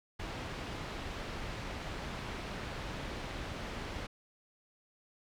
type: low-pass noise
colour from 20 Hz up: pink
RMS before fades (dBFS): -41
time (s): 0.19-4.07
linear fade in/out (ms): 10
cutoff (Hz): 3700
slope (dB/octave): 12
effects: none